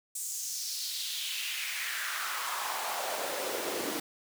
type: noise with high-pass filter sweep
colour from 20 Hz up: pink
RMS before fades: -35 dBFS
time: 0.15-4 s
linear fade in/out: 5 ms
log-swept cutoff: 8100 to 300 Hz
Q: 2.6
effects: none

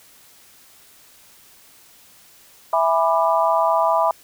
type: chord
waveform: sine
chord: E dominant seventh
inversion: none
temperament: just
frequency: 659.3 / 824.1 / 988.9 / 1186.7 Hz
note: E5 / G#5 / B5 / D6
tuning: 0 / -14 / +2 / +18 cents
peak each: -19 / -23 / -19 / -23 dBFS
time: 2.73-4.11 s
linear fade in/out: 2 ms
effects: white hiss -50 dBFS RMS until 4.23 s

